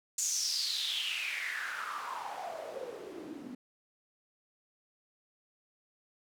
white noise with band-pass filter sweep, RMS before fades -37 dBFS, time 0.18-3.55 s, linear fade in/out 5 ms, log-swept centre 7100 to 240 Hz, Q 6.7, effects none

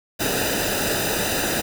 pink noise with comb filter, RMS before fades -23 dBFS, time 0.19-1.62 s, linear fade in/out 20 ms, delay 0.91 ms, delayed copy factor -0.75, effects none

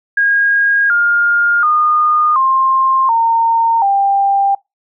sine tone with pitch steps, 1632 / 1412.6 / 1222.6 / 1058.2 / 915.9 / 792.8 Hz, G#6 / F6 / D#6 / C6 / A#5 / G5, -31 / +19 / -31 / +19 / -31 / +19 cents, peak -9 dBFS, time 0.17-4.55 s, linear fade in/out 5 ms, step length 730 ms, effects noise-tail reverb RT60 0.2 s tail -24 dB re dry

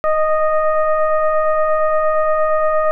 sine tone with frequency modulation, 622.3 Hz, D#5, in tune, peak -12 dBFS, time 0.04-2.91 s, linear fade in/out 0 ms, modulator 618 Hz, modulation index 1.1, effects none

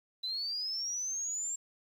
sine linear sweep, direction up, 3951 to 7459 Hz, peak -33 dBFS, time 0.23-1.56 s, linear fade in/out 10 ms, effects 10-bit

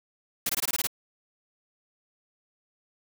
white noise bursts, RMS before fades -27 dBFS, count 8, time 0.46-0.872 s, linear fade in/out 5 ms, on 34 ms, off 20 ms, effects none

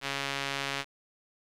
sawtooth tone with band-pass filter, 138.59 Hz, C#3, in tune, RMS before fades -34 dBFS, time 0.01-0.85 s, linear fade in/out 50 ms, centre 2800 Hz, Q 0.91, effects resampled to 32000 Hz + 9-bit

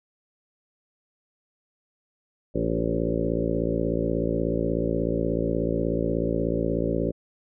harmonic tone with a mistuned harmonic, 56.5 Hz, A1, 47 cents sharp, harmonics 1 / 2 / 3 / 4 / 5 / 6 / 7 / 8 / 9 / 10, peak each -32 / -34 / -30 / -33 / -30 / -33 / -31 / -34 / -31 / -33 dBFS, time 2.54-7.12 s, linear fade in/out 20 ms, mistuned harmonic 6, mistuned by +32 cents, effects none

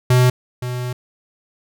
square tone pair in turn, 125.5 / 124.35 Hz, B2 / B2, +28 / +12 cents, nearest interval unison, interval 16 cents, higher first, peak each -11 / -23 dBFS, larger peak first, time 0.1-0.3 / 0.62-0.93 s, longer second, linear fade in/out 5 ms, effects none

